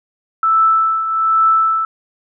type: tone with tremolo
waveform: sine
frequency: 1318.5 Hz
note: E6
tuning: in tune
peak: -8 dBFS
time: 0.43-1.85 s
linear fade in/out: 2 ms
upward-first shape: triangle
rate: 1.2 Hz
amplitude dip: 65%
effects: none